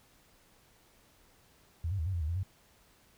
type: tone with pitch steps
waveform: sine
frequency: 82.6 / 98.4 / 78.8 / 95.5 / 85.7 / 75.5 / 85.2 / 94.9 Hz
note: E2 / G2 / D#2 / G2 / F2 / D2 / F2 / F#2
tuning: +4 / +7 / +23 / -45 / -32 / +48 / -42 / +44 cents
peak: -30 dBFS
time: 1.84-2.432 s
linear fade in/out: 5 ms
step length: 74 ms
effects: pink hiss -64 dBFS RMS until 3.17 s